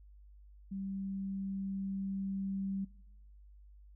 sine tone with level ramp, 194.3 Hz, G3, 15 cents flat, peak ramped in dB -37 to -34 dBFS, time 0.71-2.85 s, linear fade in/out 10 ms, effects noise-tail reverb RT60 0.9 s tail -22 dB re dry + added 50 Hz sine -54 dBFS peak until 3.95 s

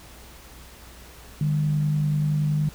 sine tone pair together, 150.5 / 201 Hz, D3 / G3, +43 / +44 cents, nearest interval perfect fourth, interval 501 cents, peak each -20 / -32 dBFS, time 1.41-2.69 s, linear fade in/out 2 ms, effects added 60 Hz sine -47 dBFS peak until 2.74 s + pink hiss -47 dBFS RMS until 2.74 s

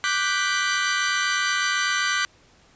sawtooth chord, G major seventh, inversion second, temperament equal, 1174.7 / 1480 / 1568 / 1975.5 Hz, D6 / F#6 / G6 / B6, 0 / 0 / 0 / 0 cents, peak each -23 dBFS, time 0.04-2.25 s, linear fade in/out 0 ms, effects pink hiss -56 dBFS RMS until 2.75 s + resampled to 16000 Hz

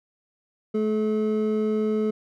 triangle tone pair together, 216 / 429.9 Hz, A3 / A4, -32 / -40 cents, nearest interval octave, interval 1192 cents, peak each -22 dBFS, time 0.74-2.11 s, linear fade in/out 10 ms, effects none

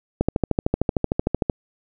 click train, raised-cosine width 2 ms, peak -5 dBFS, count 18, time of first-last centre 0.21-1.498 s, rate 13.2 Hz, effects none

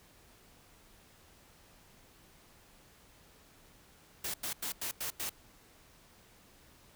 white noise bursts, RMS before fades -37 dBFS, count 6, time 4.24-5.295 s, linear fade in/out 5 ms, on 100 ms, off 91 ms, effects pink hiss -61 dBFS RMS until 6.95 s

